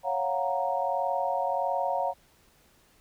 sine chord, Gb major seventh, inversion second, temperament equal, 554.4 / 698.5 / 740 / 932.3 Hz, Db5 / F5 / Gb5 / Bb5, 0 / 0 / 0 / 0 cents, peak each -31 dBFS, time 0.03-2.14 s, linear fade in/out 50 ms, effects pink hiss -62 dBFS RMS until 3 s

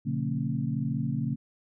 sine tone cluster, 120.9 / 142.9 / 176.4 / 226.5 / 271.1 Hz, B2 / D3 / F3 / A#3 / C#4, -36 / -47 / +18 / -50 / -38 cents, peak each -34 / -30 / -37 / -32 / -37 dBFS, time 0.05-1.36 s, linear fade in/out 20 ms, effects none

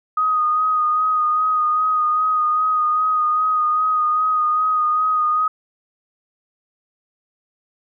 sine tone with vibrato, 1244.5 Hz, D#6, in tune, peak -15 dBFS, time 0.17-5.48 s, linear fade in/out 5 ms, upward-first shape sine, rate 2.5 Hz, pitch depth 25 cents each way, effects none

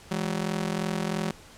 sawtooth ring-modulated tone, 187.6 Hz, F#3, 24 cents sharp, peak -20 dBFS, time 0.11-1.31 s, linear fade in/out 2 ms, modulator 21.5 Hz, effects pink hiss -50 dBFS RMS until 1.57 s + low-pass 10000 Hz 12 dB/octave

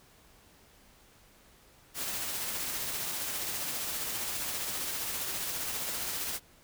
white noise with tremolo, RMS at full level -34 dBFS, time 1.94-6.4 s, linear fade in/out 50 ms, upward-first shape sine, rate 15 Hz, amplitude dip 25%, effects pink hiss -60 dBFS RMS until 6.63 s

